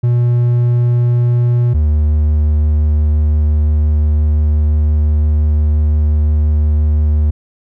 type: tone pair in turn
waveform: triangle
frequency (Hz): 120.7 / 75.48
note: B2 / D2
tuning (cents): -39 / +48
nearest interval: minor sixth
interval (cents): 813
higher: first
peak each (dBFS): -7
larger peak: neither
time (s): 0.03-1.74 / 1.74-7.31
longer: second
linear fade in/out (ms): 10
effects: none